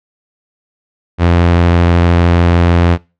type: tone with vibrato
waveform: sawtooth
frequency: 86.2 Hz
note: F2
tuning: 22 cents flat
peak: -3 dBFS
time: 1.18-2.98 s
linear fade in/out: 50 ms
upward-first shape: sine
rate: 13 Hz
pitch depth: 12 cents each way
effects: noise-tail reverb RT60 0.3 s tail -23 dB re dry + low-pass 3000 Hz 12 dB/octave